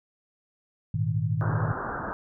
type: chord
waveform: sine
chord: Ab suspended second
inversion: none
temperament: just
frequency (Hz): 103.83 / 116.8 / 155.74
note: Ab2 / Bb2 / Eb3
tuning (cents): 0 / +4 / +2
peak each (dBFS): -28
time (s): 0.94-1.72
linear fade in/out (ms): 5
type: low-pass noise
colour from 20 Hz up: white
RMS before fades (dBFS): -33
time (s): 1.41-2.13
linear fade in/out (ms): 0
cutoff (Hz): 1600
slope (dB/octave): 96
effects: none